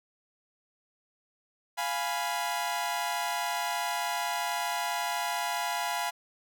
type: chord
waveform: sawtooth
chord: F diminished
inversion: none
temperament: equal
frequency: 698.5 / 830.6 / 987.8 Hz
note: F5 / Ab5 / Cb6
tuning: 0 / 0 / 0 cents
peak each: -30 dBFS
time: 1.77-6.11 s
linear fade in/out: 20 ms
effects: none